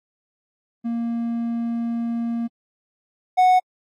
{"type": "tone pair in turn", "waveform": "triangle", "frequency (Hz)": [233.1, 736.8], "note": ["A#3", "F#5"], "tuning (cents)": [0, -7], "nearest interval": "octave + minor sixth", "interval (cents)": 1993, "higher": "second", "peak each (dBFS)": [-20, -10], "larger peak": "second", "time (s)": [[0.84, 2.48], [3.37, 3.6]], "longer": "first", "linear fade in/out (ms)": 20, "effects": ["AAC 48 kbps"]}